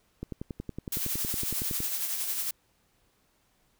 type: click train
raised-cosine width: 3 ms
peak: -22 dBFS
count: 18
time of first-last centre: 0.23-1.804 s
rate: 10.8 Hz
type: noise with tremolo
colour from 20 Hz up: blue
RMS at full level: -30 dBFS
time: 0.92-2.51 s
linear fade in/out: 5 ms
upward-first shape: sine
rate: 11 Hz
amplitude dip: 40%
effects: pink hiss -69 dBFS RMS until 3.79 s